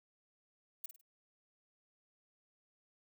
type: noise with echo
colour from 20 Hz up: violet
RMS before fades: -41 dBFS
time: 0.84-0.86 s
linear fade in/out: 5 ms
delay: 51 ms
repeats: 3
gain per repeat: -9 dB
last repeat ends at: 1.013 s
effects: none